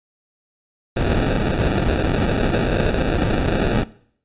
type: noise with sample-and-hold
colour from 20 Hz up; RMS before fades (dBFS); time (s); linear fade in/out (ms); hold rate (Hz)
pink; -19; 0.96-3.84; 10; 1050
effects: noise-tail reverb RT60 0.6 s tail -20 dB re dry + resampled to 8000 Hz